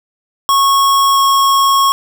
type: tone pair in turn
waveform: square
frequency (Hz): 1100 / 1095.8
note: C#6 / C#6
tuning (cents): -14 / -20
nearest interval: unison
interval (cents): 6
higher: first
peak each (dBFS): -9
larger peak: neither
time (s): 0.49-1.16 / 1.16-1.92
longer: second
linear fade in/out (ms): 0
effects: 8-bit